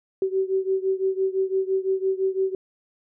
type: beating tone pair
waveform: sine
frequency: 380 / 385.9 Hz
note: F#4 / G4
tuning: +46 / -27 cents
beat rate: 5.9 Hz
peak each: -23 / -25 dBFS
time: 0.22-2.55 s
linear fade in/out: 2 ms
effects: none